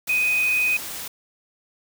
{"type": "tone in noise", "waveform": "sine", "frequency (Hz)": 2500, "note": "D#7", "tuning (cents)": 8, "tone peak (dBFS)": -18, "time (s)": [0.09, 0.77], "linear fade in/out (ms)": 5, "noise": "white", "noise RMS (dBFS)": -33, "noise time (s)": [0.07, 1.08], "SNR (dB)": 12, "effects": []}